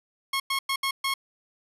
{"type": "tone bursts at uneven times", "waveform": "15% pulse", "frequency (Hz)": 1087, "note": "C#6", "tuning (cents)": -34, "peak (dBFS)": -18, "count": 5, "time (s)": [[0.33, 0.4], [0.5, 0.59], [0.69, 0.76], [0.83, 0.91], [1.04, 1.14]], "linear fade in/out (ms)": 5, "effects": ["resampled to 32000 Hz"]}